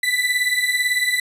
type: beating tone pair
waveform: 35% pulse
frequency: 1977 / 1995 Hz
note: B6 / B6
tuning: +1 / +17 cents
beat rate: 18 Hz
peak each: -19 dBFS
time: 0.03-1.2 s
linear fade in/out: 5 ms
effects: resampled to 32000 Hz